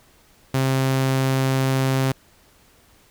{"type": "tone", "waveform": "sawtooth", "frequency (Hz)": 132.9, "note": "C3", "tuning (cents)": 27, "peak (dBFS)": -14, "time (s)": [0.54, 2.12], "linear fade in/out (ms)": 5, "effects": ["pink hiss -55 dBFS RMS until 3.1 s"]}